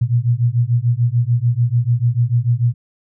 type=beating tone pair; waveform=sine; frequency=116.54 / 123.34 Hz; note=A#2 / B2; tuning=0 / -2 cents; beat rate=6.8 Hz; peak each=-16 dBFS; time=0.01-2.74 s; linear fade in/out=10 ms; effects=none